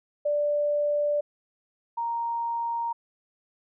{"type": "tone pair in turn", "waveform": "sine", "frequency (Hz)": [587.3, 932.3], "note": ["D5", "A#5"], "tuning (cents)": [0, 0], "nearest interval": "minor sixth", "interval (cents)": 800, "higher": "second", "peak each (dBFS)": [-22, -26], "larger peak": "first", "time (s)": [[0.25, 1.21], [1.97, 2.93]], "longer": "neither", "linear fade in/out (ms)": 10, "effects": []}